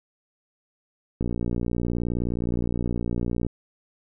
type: click train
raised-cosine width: 3 ms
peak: -14 dBFS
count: 135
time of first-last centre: 1.21-3.466 s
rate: 59.4 Hz
effects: none